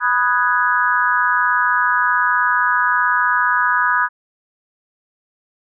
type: chord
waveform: sine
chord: G# minor seventh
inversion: first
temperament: equal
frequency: 987.8 / 1244.5 / 1480 / 1661.2 Hz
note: B5 / D#6 / F#6 / G#6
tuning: 0 / 0 / 0 / 0 cents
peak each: -19 dBFS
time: 0-4.09 s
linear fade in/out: 50 ms
effects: none